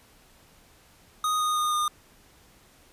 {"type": "tone with pitch steps", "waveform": "square", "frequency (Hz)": [1244.5, 1235.2, 1225.9, 1216.8], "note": ["D#6", "D#6", "D#6", "D#6"], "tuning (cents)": [0, -13, -26, -39], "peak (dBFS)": -24, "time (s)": [1.24, 1.88], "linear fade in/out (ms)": 2, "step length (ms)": 160, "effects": ["pink hiss -57 dBFS RMS until 2.92 s", "resampled to 32000 Hz"]}